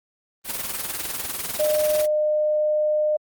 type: noise with tremolo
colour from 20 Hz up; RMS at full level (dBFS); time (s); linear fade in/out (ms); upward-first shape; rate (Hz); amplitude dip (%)
white; -25; 0.44-2.07; 50; triangle; 20; 75
type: tone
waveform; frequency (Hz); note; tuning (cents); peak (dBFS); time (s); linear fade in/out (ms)
sine; 607; D#5; -43; -18; 1.59-3.17; 10
effects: Opus 24 kbps